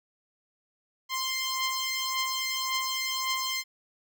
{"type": "beating tone pair", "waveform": "10% pulse", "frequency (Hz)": [1046.5, 1048.3], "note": ["C6", "C6"], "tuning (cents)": [0, 3], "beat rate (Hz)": 1.8, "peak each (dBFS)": [-25, -21], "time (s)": [1.09, 3.64], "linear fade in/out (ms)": 50, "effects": []}